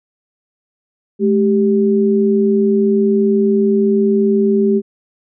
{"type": "tone pair together", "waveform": "sine", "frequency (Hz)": [213, 392], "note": ["G#3", "G4"], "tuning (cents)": [44, 0], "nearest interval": "major seventh", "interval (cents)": 1056, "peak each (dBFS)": -13, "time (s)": [1.19, 4.82], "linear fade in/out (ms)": 50, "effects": []}